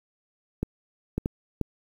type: clicks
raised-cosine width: 3 ms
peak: -13 dBFS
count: 4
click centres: 0.63 / 1.18 / 1.259 / 1.613 s
effects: 8-bit